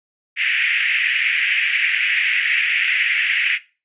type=band-pass noise; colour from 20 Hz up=white; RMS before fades=-19 dBFS; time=0.36-3.59 s; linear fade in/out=50 ms; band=1800 to 2700 Hz; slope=48 dB/octave; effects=noise-tail reverb RT60 0.3 s tail -17 dB re dry + resampled to 8000 Hz